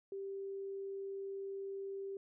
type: tone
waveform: sine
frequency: 392 Hz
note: G4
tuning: in tune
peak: -40 dBFS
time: 0.12-2.17 s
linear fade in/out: 2 ms
effects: none